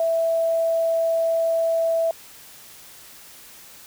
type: tone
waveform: sine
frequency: 659.3 Hz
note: E5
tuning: in tune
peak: -18 dBFS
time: 0-2.11 s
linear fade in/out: 2 ms
effects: white hiss -45 dBFS RMS until 3.86 s